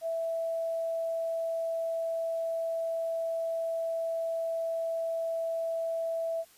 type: tone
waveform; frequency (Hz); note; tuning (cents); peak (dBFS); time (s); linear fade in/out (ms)
sine; 659.3; E5; 0; -29; 0.01-6.45; 50
effects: white hiss -59 dBFS RMS until 6.57 s + resampled to 32000 Hz